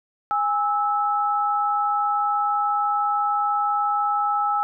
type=tone pair together; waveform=sine; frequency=823.4 / 1307 Hz; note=G#5 / E6; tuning=-15 / -15 cents; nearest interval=minor sixth; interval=800 cents; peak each=-22 dBFS; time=0.31-4.63 s; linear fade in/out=0 ms; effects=none